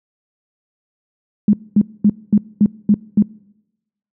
sine tone bursts, 207.7 Hz, G#3, in tune, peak -7 dBFS, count 7, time 1.48-3.224 s, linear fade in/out 2 ms, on 52 ms, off 230 ms, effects noise-tail reverb RT60 0.9 s tail -23 dB re dry + high-pass 100 Hz 12 dB/octave

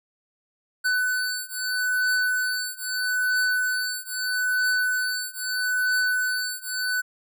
square beating tone pair, 1500 / 1500.78 Hz, F#6 / F#6, +23 / +24 cents, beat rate 0.78 Hz, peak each -27 / -26 dBFS, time 0.84-7.02 s, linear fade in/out 20 ms, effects none

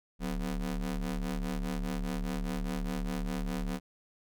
30% pulse ring-modulated tone, 74.3 Hz, D2, 21 cents sharp, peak -26 dBFS, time 0.19-3.8 s, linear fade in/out 50 ms, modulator 109 Hz, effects none

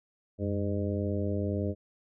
harmonic tone with a mistuned harmonic, 101.7 Hz, G#2, 36 cents flat, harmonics 1 / 2 / 3 / 4 / 5 / 6, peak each -31 / -34 / -36 / -37 / -38 / -39 dBFS, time 0.38-1.75 s, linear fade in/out 50 ms, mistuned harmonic 1, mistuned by -140 cents, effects none

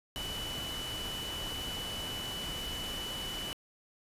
sine tone in noise, 2972 Hz, F#7, 7 cents sharp, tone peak -38 dBFS, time 0.16-3.53 s, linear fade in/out 0 ms, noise pink, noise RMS -41 dBFS, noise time 0.16-3.53 s, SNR 0 dB, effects resampled to 32000 Hz

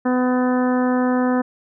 harmonic tone, 251.5 Hz, B3, 32 cents sharp, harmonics 1 / 2 / 3 / 4 / 5 / 6 / 7, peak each -17 / -23 / -27 / -29 / -31 / -33 / -34 dBFS, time 0.05-1.42 s, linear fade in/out 10 ms, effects none

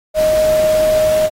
sine tone in noise, 622 Hz, D#5, 1 cent flat, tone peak -10 dBFS, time 0.14-1.3 s, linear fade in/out 50 ms, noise pink, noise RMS -26 dBFS, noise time 0.14-1.3 s, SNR +13 dB, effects AAC 48 kbps

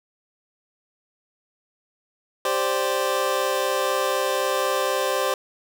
25% pulse chord, G suspended fourth, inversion none, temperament equal, 392 / 523.3 / 587.3 Hz, G4 / C5 / D5, 0 / 0 / 0 cents, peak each -24 / -20 / -23 dBFS, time 2.45-5.34 s, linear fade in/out 2 ms, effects none

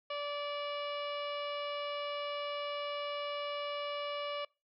harmonic tone, 580 Hz, D5, 22 cents flat, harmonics 1 / 2 / 3 / 4 / 5 / 6 / 7 / 8 / 9, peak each -38 / -41 / -53 / -46 / -45 / -54 / -54 / -61 / -59 dBFS, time 0.1-4.45 s, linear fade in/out 5 ms, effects noise-tail reverb RT60 0.3 s tail -26 dB re dry

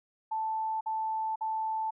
sine tone bursts, 880 Hz, A5, in tune, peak -29 dBFS, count 3, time 0.31-1.908 s, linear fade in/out 10 ms, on 500 ms, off 49 ms, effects none

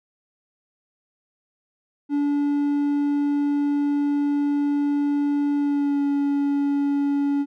triangle tone with pitch glide, 288 to 283.5 Hz, D4 to C#4, -34 to +39 cents, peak -17 dBFS, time 2.09-7.46 s, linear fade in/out 50 ms, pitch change -27 cents, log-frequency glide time 5.56-6.02 s, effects none

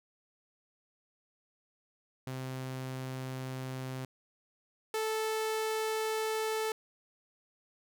sawtooth tone pair in turn, 130.3 / 438.3 Hz, C3 / A4, -7 / -7 cents, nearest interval octave + major sixth, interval 2100 cents, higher second, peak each -33 / -27 dBFS, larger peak second, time 2.27-4.05 / 4.94-6.72 s, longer neither, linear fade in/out 2 ms, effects none

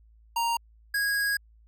square tone pair in turn, 932 / 1647.3 Hz, A#5 / G#6, -1 / -15 cents, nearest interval minor seventh, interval 986 cents, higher second, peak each -25 dBFS, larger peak neither, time 0.36-0.57 / 0.94-1.37 s, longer second, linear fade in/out 5 ms, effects added 55 Hz sine -54 dBFS peak until 1.67 s

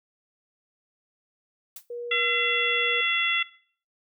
blue noise with exponential decay, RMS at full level -35 dBFS, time 1.76-1.86 s, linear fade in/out 5 ms, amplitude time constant 21 ms
sine tone, 478.9 Hz, A#4, 47 cents sharp, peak -32 dBFS, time 1.9-3.01 s, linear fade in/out 5 ms
harmonic tone, 680 Hz, F5, 46 cents flat, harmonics 2 / 3 / 4 / 5, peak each -31 / -25 / -26 / -28 dBFS, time 2.11-3.43 s, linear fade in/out 5 ms
effects noise-tail reverb RT60 0.5 s tail -20 dB re dry

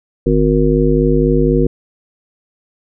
harmonic tone, 52 Hz, G#1, 3 cents sharp, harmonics 1 / 3 / 5 / 7 / 9, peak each -16 / -16 / -16 / -16 / -16 dBFS, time 0.26-1.67 s, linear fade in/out 5 ms, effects none

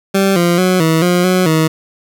20% pulse tone with pitch steps, 194.8 / 173.1 / 184 / 161.3 / 177.7 / 183.8 / 159 Hz, G3 / F3 / F#3 / E3 / F3 / F#3 / D#3, -11 / -15 / -9 / -37 / +30 / -11 / +38 cents, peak -5 dBFS, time 0.14-1.68 s, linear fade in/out 10 ms, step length 220 ms, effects none

